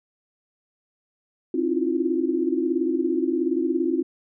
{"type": "tone cluster", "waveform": "sine", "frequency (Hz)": [265.4, 317.1, 338.3, 355.4], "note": ["C4", "D#4", "E4", "F4"], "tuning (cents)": [25, 33, 45, 30], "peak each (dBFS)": -26, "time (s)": [1.54, 4.03], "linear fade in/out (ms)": 5, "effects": []}